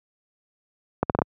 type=accelerating click train; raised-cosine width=1 ms; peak=-6 dBFS; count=5; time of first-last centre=1.03-1.219 s; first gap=68 ms; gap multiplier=0.76; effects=high-pass 80 Hz 12 dB/octave